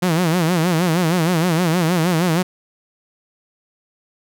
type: tone with vibrato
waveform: sawtooth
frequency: 170.3 Hz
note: F3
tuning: 43 cents flat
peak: -11 dBFS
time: 0.02-2.43 s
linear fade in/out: 10 ms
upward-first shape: sine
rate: 6.4 Hz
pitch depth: 140 cents each way
effects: none